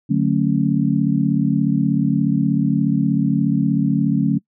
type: chord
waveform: sine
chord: D major seventh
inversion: none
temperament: just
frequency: 146.83 / 183.54 / 220.2 / 275.3 Hz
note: D3 / F#3 / A3 / C#4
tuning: 0 / -14 / +2 / -12 cents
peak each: -20 dBFS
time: 0.09-4.39 s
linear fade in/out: 20 ms
effects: noise-tail reverb RT60 0.1 s tail -25 dB re dry